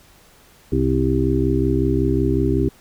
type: harmonic tone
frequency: 65.41 Hz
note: C2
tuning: in tune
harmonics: 1 / 2 / 4 / 5 / 6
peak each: -22 / -22 / -22 / -22 / -22 dBFS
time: 0.72-2.69 s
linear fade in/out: 5 ms
effects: pink hiss -51 dBFS RMS until 2.8 s